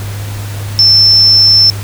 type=tone; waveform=sine; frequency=5330 Hz; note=E8; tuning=18 cents sharp; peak=-3 dBFS; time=0.79-1.7 s; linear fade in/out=0 ms; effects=added 102 Hz sine -18 dBFS peak until 1.83 s + pink hiss -28 dBFS RMS until 1.83 s